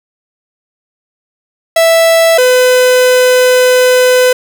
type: tone pair in turn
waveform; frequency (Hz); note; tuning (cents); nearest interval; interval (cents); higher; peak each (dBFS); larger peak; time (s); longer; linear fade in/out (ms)
45% pulse; 659.3 / 503.9; E5 / B4; 0 / +35; perfect fourth; 465; first; -5; neither; 1.76-2.38 / 2.38-4.33; second; 5
effects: none